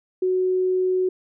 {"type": "tone", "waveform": "sine", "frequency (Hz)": 370, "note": "F#4", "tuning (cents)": 0, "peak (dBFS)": -18, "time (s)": [0.22, 1.09], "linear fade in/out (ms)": 5, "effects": []}